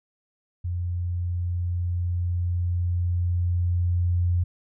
sine tone with level ramp, 88 Hz, F2, 14 cents sharp, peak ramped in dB -25 to -19 dBFS, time 0.64-4.44 s, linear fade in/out 10 ms, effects none

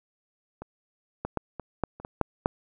clicks, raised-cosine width 1 ms, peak -24 / -16 / -13 / -21 / -11 / -29 / -22 / -8 / -8 dBFS, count 9, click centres 0.62 / 1.25 / 1.373 / 1.597 / 1.837 / 2 / 2.049 / 2.213 / 2.459 s, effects none

